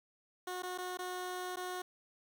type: tone with dropouts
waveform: 15% pulse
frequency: 363.9 Hz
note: F#4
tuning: 29 cents flat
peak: -32 dBFS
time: 0.47-1.82 s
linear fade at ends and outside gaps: 5 ms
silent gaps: 0.623-0.632 / 0.778-0.784 / 0.973-0.989 / 1.56-1.569 s
effects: 10-bit